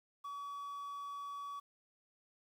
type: tone with quantisation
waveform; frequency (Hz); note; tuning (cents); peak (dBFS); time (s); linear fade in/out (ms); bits
triangle; 1136; C#6; +42; -40; 0.24-1.6; 10; 11
effects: none